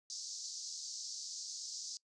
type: band-pass noise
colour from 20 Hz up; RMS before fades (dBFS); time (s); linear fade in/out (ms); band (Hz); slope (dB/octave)
white; -45; 0.1-1.97; 0; 4500 to 6700; 48
effects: noise-tail reverb RT60 0.1 s tail -23 dB re dry + resampled to 22050 Hz